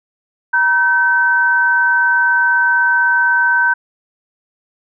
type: tone pair together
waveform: sine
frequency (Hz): 951.5 / 1536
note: A#5 / G6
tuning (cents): +35 / -36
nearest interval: minor sixth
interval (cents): 829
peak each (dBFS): -17 / -11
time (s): 0.53-3.74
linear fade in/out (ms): 10
effects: none